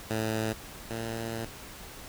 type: tone pair in turn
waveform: 10% pulse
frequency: 110 / 113.88 Hz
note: A2 / A#2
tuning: 0 / -40 cents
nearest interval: minor second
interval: 60 cents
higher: second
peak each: -20 / -25 dBFS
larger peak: first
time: 0.1-0.53 / 0.9-1.45 s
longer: second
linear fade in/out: 5 ms
effects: pink hiss -45 dBFS RMS until 2.08 s